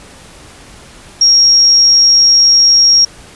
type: tone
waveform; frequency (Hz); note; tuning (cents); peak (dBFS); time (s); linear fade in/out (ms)
sine; 5588; F8; 0; -4; 1.21-3.05; 5
effects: pink hiss -37 dBFS RMS until 3.35 s + resampled to 24000 Hz